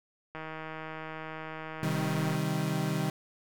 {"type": "click train", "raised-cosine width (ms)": 0.5, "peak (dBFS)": -25, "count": 317, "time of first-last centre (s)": [0.35, 2.35], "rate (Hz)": 158}
{"type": "chord", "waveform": "35% pulse", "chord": "C minor", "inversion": "none", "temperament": "equal with one note detuned", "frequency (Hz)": [130.81, 155.56, 195.43], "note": ["C3", "Eb3", "G3"], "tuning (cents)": [0, 0, -5], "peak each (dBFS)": [-34, -29, -32], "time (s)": [1.83, 3.1], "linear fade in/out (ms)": 2}
{"effects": []}